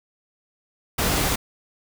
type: noise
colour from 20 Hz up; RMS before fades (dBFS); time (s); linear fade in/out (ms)
pink; -22; 0.98-1.36; 10
effects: none